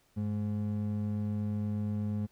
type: ring-modulated tone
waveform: triangle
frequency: 155.9 Hz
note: D#3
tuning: 4 cents sharp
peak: -25 dBFS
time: 0.16-2.27 s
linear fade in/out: 20 ms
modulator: 54.2 Hz
effects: pink hiss -69 dBFS RMS until 2.31 s